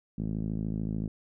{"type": "tone with low-pass filter", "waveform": "5% pulse", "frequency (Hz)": 53.6, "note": "A1", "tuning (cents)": -45, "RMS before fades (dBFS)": -32, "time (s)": [0.18, 1.08], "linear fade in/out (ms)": 5, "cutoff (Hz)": 200, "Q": 2.1, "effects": []}